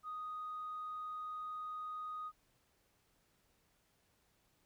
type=tone; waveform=sine; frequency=1244.5 Hz; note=D#6; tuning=in tune; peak=-40 dBFS; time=0.03-2.32 s; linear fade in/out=50 ms; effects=tanh soft clip ceiling -37 dBFS + pink hiss -75 dBFS RMS until 4.65 s